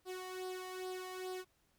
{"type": "tone with flanger", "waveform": "sawtooth", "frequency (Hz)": 370, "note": "F#4", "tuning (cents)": 0, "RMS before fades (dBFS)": -44, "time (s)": [0.05, 1.45], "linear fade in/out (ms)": 50, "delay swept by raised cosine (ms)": [0.21, 1.03], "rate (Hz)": 2.4, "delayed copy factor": 0.65, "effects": ["pink hiss -75 dBFS RMS until 1.78 s"]}